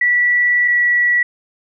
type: tone pair in turn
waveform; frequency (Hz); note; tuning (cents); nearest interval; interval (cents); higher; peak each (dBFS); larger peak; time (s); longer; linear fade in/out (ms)
sine; 1953 / 1941.8; B6 / B6; -20 / -30; unison; 10; first; -11 / -11; neither; 0.01-0.68 / 0.68-1.23; first; 5
effects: none